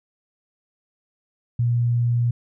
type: tone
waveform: sine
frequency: 119.5 Hz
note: A#2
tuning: 43 cents sharp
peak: -17 dBFS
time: 1.59-2.31 s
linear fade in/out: 5 ms
effects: none